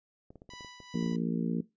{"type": "clicks", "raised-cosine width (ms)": 2, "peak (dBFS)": -36, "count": 12, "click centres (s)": [0.305, 0.357, 0.419, 0.492, 0.536, 0.608, 0.647, 0.803, 0.952, 1.028, 1.063, 1.124]}
{"type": "tone with tremolo", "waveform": "10% pulse", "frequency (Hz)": 987.8, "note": "B5", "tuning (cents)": 0, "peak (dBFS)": -36, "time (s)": [0.5, 1.16], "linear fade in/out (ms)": 2, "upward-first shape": "triangle", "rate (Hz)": 2.4, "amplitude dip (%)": 60}
{"type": "harmonic tone", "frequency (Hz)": 57.4, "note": "A#1", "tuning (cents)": -26, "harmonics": [3, 4, 5, 6, 7, 8], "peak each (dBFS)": [-32, -31, -38, -42, -45, -42], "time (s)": [0.94, 1.61], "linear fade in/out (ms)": 5}
{"effects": ["noise-tail reverb RT60 0.2 s tail -18 dB re dry", "resampled to 16000 Hz"]}